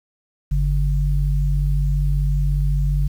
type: tone pair together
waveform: sine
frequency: 48.42 / 143.1 Hz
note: G1 / D3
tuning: -21 / -45 cents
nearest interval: octave + perfect fifth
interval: 1876 cents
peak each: -17 / -21 dBFS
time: 0.51-3.08 s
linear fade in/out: 10 ms
effects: 8-bit